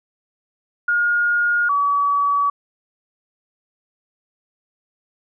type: tone pair in turn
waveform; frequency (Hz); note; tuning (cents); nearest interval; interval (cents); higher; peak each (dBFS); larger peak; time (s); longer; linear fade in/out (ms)
sine; 1427 / 1139.7; F6 / C#6; +37 / +48; major third; 389; first; -15; neither; 0.88-1.69 / 1.69-2.5; neither; 5
effects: none